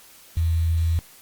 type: tone with quantisation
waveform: sine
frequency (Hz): 82.41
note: E2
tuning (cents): 0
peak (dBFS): -18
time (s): 0.37-0.99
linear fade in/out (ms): 0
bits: 7
effects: white hiss -49 dBFS RMS until 1.21 s + Opus 48 kbps